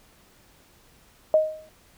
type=tone with exponential decay; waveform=sine; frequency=624 Hz; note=D#5; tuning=5 cents sharp; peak=-12 dBFS; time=1.34-1.69 s; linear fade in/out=1 ms; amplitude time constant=76 ms; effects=pink hiss -57 dBFS RMS until 1.97 s